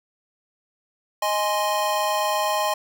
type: chord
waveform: square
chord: Ab major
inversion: second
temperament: equal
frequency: 622.3 / 830.6 / 1046.5 Hz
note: Eb5 / Ab5 / C6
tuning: 0 / 0 / 0 cents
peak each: -26 dBFS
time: 1.22-2.74 s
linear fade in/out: 5 ms
effects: none